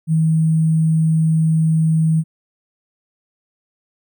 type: tone with sample-and-hold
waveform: sine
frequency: 160 Hz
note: D#3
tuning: 49 cents sharp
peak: -12 dBFS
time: 0.07-2.24 s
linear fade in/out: 50 ms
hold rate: 8820 Hz
effects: none